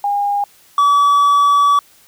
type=tone pair in turn; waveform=sine / triangle; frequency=812 / 1144.7 Hz; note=G#5 / D6; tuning=-39 / -45 cents; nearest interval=tritone; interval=594 cents; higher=second; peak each=-14 / -7 dBFS; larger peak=second; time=0.04-0.44 / 0.78-1.79 s; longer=second; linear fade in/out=2 ms; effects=white hiss -49 dBFS RMS until 2.07 s